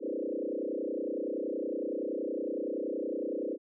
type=tone with frequency modulation; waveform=sine; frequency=406.5 Hz; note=G#4; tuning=37 cents flat; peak=-31 dBFS; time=0-3.58 s; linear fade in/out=50 ms; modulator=30.7 Hz; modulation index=4.3; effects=none